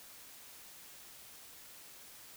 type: silence
effects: white hiss -54 dBFS RMS until 2.36 s